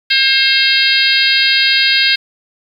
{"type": "harmonic tone with a mistuned harmonic", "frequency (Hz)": 534, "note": "C5", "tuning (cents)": 35, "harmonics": [3, 4, 5, 6, 7, 8, 9], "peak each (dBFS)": [-17, -17, -17, -17, -17, -17, -17], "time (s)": [0.1, 2.16], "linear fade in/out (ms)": 10, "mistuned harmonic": 7, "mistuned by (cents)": 20, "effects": ["7-bit"]}